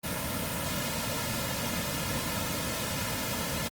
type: noise with comb filter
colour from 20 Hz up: pink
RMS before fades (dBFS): -32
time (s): 0.03-3.69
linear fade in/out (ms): 20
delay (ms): 2.6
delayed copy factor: -0.7
effects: high-pass 60 Hz 12 dB/octave + Opus 32 kbps